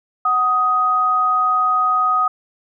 sine tone pair together, 743.8 / 1251 Hz, F#5 / D#6, +9 / +9 cents, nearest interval major sixth, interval 900 cents, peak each -23 / -14 dBFS, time 0.25-2.28 s, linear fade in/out 5 ms, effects none

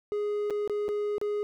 triangle tone with dropouts, 415.3 Hz, G#4, in tune, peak -25 dBFS, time 0.12-1.43 s, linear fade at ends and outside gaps 0 ms, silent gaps 0.5-0.506 / 0.676-0.697 / 0.882-0.889 / 1.182-1.214 s, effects none

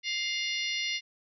harmonic tone with a mistuned harmonic, 708 Hz, F5, 23 cents sharp, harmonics 3 / 4 / 5 / 6 / 7 / 8, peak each -33 / -35 / -37 / -39 / -40 / -41 dBFS, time 0.03-1.01 s, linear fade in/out 50 ms, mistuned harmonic 3, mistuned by -21 cents, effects none

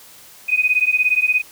sine beating tone pair, 2489 / 2506 Hz, D#7 / D#7, 0 / +12 cents, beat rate 17 Hz, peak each -17 dBFS, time 0.48-1.42 s, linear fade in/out 20 ms, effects white hiss -44 dBFS RMS until 1.51 s

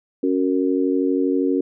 sine chord, F# major, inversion second, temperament just, 277.5 / 370 / 462.5 Hz, C#4 / F#4 / A#4, +2 / 0 / -14 cents, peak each -19 / -22 / -24 dBFS, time 0.23-1.61 s, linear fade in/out 5 ms, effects none

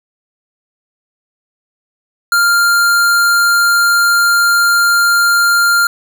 square tone, 1396.9 Hz, F6, in tune, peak -9 dBFS, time 2.32-5.87 s, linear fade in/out 2 ms, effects none

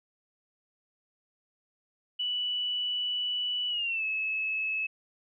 sine tone with pitch glide, 2960 to 2592 Hz, F#7 to E7, 0 to -30 cents, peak -28 dBFS, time 2.19-4.87 s, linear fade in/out 10 ms, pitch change -230 cents, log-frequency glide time 3.69-4.04 s, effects none

